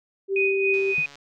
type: tone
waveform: sine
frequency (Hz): 390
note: G4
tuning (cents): -9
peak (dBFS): -21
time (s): 0.28-0.95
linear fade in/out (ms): 50
type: tone with tremolo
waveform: sine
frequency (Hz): 2489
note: D#7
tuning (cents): 0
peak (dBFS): -20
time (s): 0.36-1.06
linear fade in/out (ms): 2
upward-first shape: sine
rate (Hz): 3.6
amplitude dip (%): 60
type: click train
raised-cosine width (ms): 0.2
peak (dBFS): -28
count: 60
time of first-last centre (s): 0.74-1.155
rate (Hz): 142
type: tone with exponential decay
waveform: triangle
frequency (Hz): 155.56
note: D#3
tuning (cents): 0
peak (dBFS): -29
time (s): 0.98-1.09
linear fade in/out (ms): 2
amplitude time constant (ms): 22
effects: none